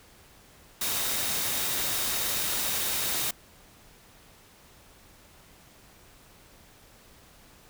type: tone in noise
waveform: sine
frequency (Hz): 3729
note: A#7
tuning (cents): 0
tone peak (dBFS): -40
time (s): 0.81-3.31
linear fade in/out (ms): 5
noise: white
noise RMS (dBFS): -29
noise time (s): 0.81-3.31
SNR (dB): -14
effects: pink hiss -55 dBFS RMS until 7.69 s